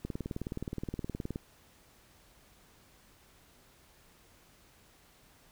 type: click train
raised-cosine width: 3 ms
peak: -23 dBFS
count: 26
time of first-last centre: 0.05-1.359 s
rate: 19.1 Hz
effects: pink hiss -62 dBFS RMS until 5.51 s